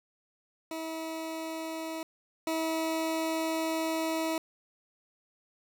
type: tone pair in turn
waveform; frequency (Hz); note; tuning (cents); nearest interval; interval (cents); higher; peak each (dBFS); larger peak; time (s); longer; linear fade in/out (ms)
20% pulse; 322.4 / 322.4; E4 / E4; -38 / -38; unison; 0; neither; -30 / -24; second; 0.71-2.03 / 2.47-4.38; second; 2
effects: none